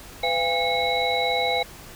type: tone cluster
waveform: sine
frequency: 502 / 685 / 808 / 2183 / 3912 Hz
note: B4 / F5 / G#5 / C#7 / B7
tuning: +28 / -34 / -48 / -27 / -17 cents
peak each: -27 dBFS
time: 0.23-1.63 s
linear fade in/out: 5 ms
effects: pink hiss -43 dBFS RMS until 1.95 s